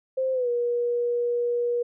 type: tone with pitch glide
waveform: sine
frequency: 523.3 to 479.9 Hz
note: C5 to B4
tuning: 0 to -50 cents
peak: -22 dBFS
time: 0.17-1.83 s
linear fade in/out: 10 ms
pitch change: -150 cents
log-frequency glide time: 0.33-0.49 s
effects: none